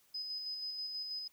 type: tone with tremolo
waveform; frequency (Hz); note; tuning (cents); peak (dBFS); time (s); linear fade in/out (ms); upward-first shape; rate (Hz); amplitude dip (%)
sine; 5030; D#8; +18; -37; 0.14-1.28; 10; square; 6.2; 30
effects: white hiss -69 dBFS RMS until 1.32 s